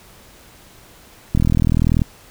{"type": "click train", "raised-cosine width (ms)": 5, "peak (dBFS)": -4, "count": 28, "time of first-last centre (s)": [1.35, 2.018], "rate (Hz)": 40.4, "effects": ["pink hiss -46 dBFS RMS until 2.3 s"]}